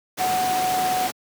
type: tone in noise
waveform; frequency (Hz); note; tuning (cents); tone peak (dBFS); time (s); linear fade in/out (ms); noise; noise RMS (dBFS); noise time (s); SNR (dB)
sine; 740; F#5; 0; -20; 0.19-1.08; 20; pink; -27; 0.17-1.12; +4
effects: high-pass 200 Hz 12 dB/octave